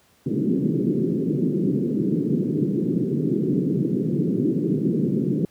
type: band-pass noise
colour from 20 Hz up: pink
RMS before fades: -22 dBFS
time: 0.26-5.45 s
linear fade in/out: 2 ms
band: 140 to 400 Hz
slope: 48 dB/octave
effects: pink hiss -59 dBFS RMS until 5.5 s + high-pass 80 Hz 12 dB/octave